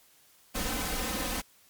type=noise with comb filter; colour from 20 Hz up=pink; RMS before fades=-32 dBFS; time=0.54-1.42 s; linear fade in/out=20 ms; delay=3.9 ms; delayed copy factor=+0.9; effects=white hiss -61 dBFS RMS until 1.69 s + MP3 96 kbps